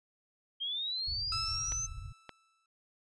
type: linear sweep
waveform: sine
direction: up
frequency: 3159 to 6300 Hz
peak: -33 dBFS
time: 0.6-1.87 s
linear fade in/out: 20 ms
type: low-pass noise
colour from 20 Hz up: pink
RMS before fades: -43 dBFS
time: 1.07-2.13 s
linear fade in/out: 10 ms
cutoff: 130 Hz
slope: 96 dB/octave
type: tone with exponential decay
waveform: sawtooth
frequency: 1318.5 Hz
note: E6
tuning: in tune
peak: -31 dBFS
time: 1.32-2.66 s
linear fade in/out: 2 ms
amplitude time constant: 290 ms
type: clicks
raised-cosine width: 0.3 ms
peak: -26 dBFS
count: 2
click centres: 1.721 / 2.293 s
effects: resampled to 22050 Hz